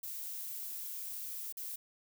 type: noise with dropouts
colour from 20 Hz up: violet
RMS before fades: -42 dBFS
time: 0.03-1.76 s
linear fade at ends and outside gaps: 5 ms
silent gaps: 1.525-1.57 s
effects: none